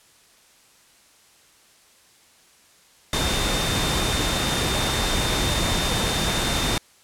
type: tone in noise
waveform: sine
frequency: 3624 Hz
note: A#7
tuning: 50 cents flat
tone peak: -29 dBFS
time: 3.13-6.78 s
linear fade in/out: 2 ms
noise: pink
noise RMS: -23 dBFS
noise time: 3.13-6.78 s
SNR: -9 dB
effects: white hiss -55 dBFS RMS until 7.03 s + low-pass 10000 Hz 12 dB/octave